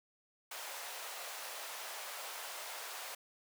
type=high-pass noise; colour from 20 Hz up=pink; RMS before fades=-45 dBFS; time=0.51-3.15 s; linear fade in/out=5 ms; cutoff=590 Hz; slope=24 dB/octave; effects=none